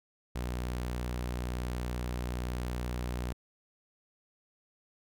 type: tone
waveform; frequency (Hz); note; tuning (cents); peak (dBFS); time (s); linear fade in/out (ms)
sawtooth; 61.1; B1; -18; -29; 0.35-3.33; 10
effects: none